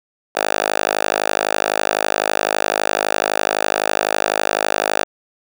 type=tone with high-pass filter; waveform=5% pulse; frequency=51.91 Hz; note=G#1; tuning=in tune; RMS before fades=-19 dBFS; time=0.35-5.04 s; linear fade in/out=10 ms; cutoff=710 Hz; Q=1.6; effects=none